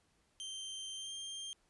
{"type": "tone with pitch glide", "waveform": "sawtooth", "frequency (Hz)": [3136, 3182], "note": ["G7", "G7"], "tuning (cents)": [0, 25], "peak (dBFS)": -39, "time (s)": [0.4, 1.53], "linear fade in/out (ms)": 0, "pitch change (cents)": 25, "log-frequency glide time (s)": [0.94, 1.13], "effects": ["pink hiss -74 dBFS RMS until 1.69 s", "resampled to 24000 Hz"]}